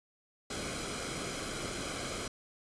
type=noise with comb filter; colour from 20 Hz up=pink; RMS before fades=-38 dBFS; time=0.5-2.28 s; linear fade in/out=5 ms; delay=1.1 ms; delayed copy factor=-0.6; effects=resampled to 22050 Hz